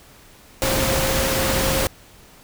sine tone in noise, 533 Hz, C5, 32 cents sharp, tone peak -24 dBFS, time 0.62-1.87 s, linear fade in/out 0 ms, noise pink, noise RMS -21 dBFS, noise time 0.62-1.87 s, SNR -6 dB, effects pink hiss -48 dBFS RMS until 2.43 s

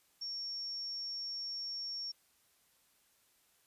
sine tone, 5500 Hz, F8, 27 cents flat, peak -38 dBFS, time 0.21-2.12 s, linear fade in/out 10 ms, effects white hiss -71 dBFS RMS until 3.66 s + resampled to 32000 Hz

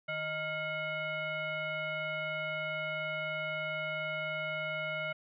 sine tone with frequency modulation, 1400 Hz, F6, 4 cents sharp, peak -33 dBFS, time 0.08-5.13 s, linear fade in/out 10 ms, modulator 777 Hz, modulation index 1.5, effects none

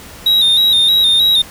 triangle tone with vibrato, 3742 Hz, A#7, 6 cents sharp, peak -7 dBFS, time 0.26-1.42 s, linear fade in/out 5 ms, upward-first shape square, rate 3.2 Hz, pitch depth 46 cents each way, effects pink hiss -35 dBFS RMS until 1.5 s

